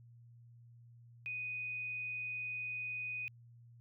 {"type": "tone", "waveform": "sine", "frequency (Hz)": 2489, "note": "D#7", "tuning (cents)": 0, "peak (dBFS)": -38, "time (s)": [1.26, 3.28], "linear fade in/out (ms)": 0, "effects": ["added 118 Hz sine -56 dBFS peak until 3.8 s"]}